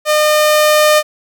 sawtooth tone with level ramp, 607 Hz, D#5, 43 cents flat, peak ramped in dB -6 to -3 dBFS, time 0.05-1.03 s, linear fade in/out 50 ms, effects none

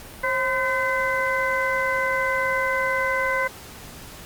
harmonic tone with a mistuned harmonic, 510 Hz, C5, 44 cents flat, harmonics 1 / 2 / 3 / 4, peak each -26 / -26 / -26 / -26 dBFS, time 0.23-3.48 s, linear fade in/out 10 ms, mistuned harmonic 1, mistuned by +78 cents, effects pink hiss -41 dBFS RMS until 4.25 s + Opus 48 kbps

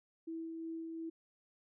sine tone with tremolo, 327 Hz, E4, 14 cents flat, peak -39 dBFS, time 0.27-1.1 s, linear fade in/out 10 ms, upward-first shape sine, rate 2.8 Hz, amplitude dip 25%, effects none

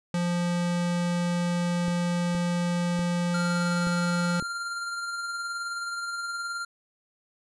square tone, 174.61 Hz, F3, in tune, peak -25 dBFS, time 0.14-4.4 s, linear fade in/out 2 ms
clicks, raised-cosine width 3 ms, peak -25 dBFS, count 5, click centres 1.882 / 2.35 / 2.992 / 3.871 / 4.425 s
square tone with tremolo, 1390 Hz, F6, 9 cents flat, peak -30 dBFS, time 3.34-6.65 s, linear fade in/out 5 ms, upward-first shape sine, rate 19 Hz, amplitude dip 30%
effects resampled to 22050 Hz

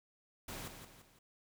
pink noise with echo, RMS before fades -45 dBFS, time 0.48-0.68 s, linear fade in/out 5 ms, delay 170 ms, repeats 3, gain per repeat -7 dB, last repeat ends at 1.19 s, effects none

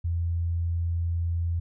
sine tone, 84.8 Hz, E2, 50 cents sharp, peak -24 dBFS, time 0.04-1.6 s, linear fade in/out 10 ms, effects none

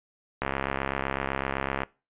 click train, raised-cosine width 0.5 ms, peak -12 dBFS, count 97, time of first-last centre 0.42-1.834 s, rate 67.9 Hz, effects noise-tail reverb RT60 0.3 s tail -22 dB re dry + resampled to 8000 Hz

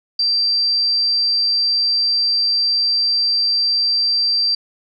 sine tone, 4699 Hz, D8, in tune, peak -14 dBFS, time 0.19-4.55 s, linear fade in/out 5 ms, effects none

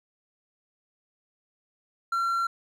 triangle tone, 1365 Hz, F6, 40 cents flat, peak -22 dBFS, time 2.12-2.47 s, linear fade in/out 5 ms, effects none

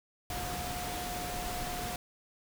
sine tone in noise, 716 Hz, F5, 43 cents sharp, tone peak -39 dBFS, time 0.3-1.96 s, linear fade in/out 2 ms, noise pink, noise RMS -38 dBFS, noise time 0.3-1.96 s, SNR -4 dB, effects none

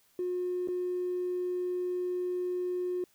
triangle tone with dropouts, 360 Hz, F#4, 47 cents flat, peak -26 dBFS, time 0.19-3.04 s, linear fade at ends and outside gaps 2 ms, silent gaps 0.675-0.685 s, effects tanh soft clip ceiling -27 dBFS + white hiss -67 dBFS RMS until 3.14 s

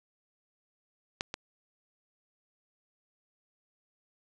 clicks, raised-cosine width 0.2 ms, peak -13 / -18 dBFS, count 2, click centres 1.209 / 1.341 s, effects resampled to 22050 Hz

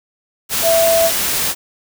sine tone in noise, 663 Hz, E5, 10 cents sharp, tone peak -11 dBFS, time 0.62-1.11 s, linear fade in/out 50 ms, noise white, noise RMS -18 dBFS, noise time 0.49-1.55 s, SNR +4 dB, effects none

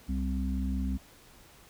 harmonic tone, 65.41 Hz, C2, in tune, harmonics 1 / 3 / 4, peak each -30 / -34 / -36 dBFS, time 0.08-0.98 s, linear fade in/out 20 ms, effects pink hiss -56 dBFS RMS until 1.69 s

